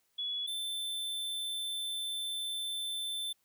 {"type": "tone pair in turn", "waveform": ["sine", "square"], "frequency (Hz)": [3394, 3539], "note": ["G#7", "A7"], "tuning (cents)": [37, 9], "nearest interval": "minor second", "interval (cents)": 72, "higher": "second", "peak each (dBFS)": [-33, -35], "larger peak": "first", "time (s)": [[0.18, 0.47], [0.47, 3.33]], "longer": "second", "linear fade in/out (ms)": 10, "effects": ["white hiss -75 dBFS RMS until 3.44 s"]}